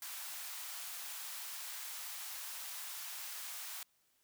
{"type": "high-pass noise", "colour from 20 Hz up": "white", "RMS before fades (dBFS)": -45, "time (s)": [0.02, 3.83], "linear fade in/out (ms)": 2, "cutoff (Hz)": 760, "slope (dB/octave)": 24, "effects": ["white hiss -75 dBFS RMS until 4.23 s"]}